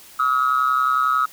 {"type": "tone with amplitude modulation", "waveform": "sine", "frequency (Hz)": 1280, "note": "D#6", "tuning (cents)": 49, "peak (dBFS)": -11, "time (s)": [0.19, 1.26], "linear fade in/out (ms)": 10, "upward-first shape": "sine", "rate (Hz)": 131, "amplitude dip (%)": 85, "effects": ["tanh soft clip ceiling -10 dBFS", "white hiss -45 dBFS RMS until 1.32 s"]}